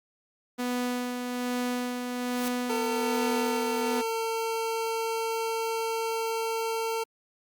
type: tone with tremolo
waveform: sawtooth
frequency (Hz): 246.9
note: B3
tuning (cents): 0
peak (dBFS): -23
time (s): 0.58-4.02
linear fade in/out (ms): 20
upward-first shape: sine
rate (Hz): 1.2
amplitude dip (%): 40
type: noise with exponential growth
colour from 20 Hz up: white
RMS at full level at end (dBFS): -34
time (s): 2.16-2.48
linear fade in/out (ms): 0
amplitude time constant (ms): 69
type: tone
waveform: 25% pulse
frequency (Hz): 451.6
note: A4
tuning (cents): +45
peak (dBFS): -24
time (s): 2.69-7.04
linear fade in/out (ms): 10
effects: Opus 48 kbps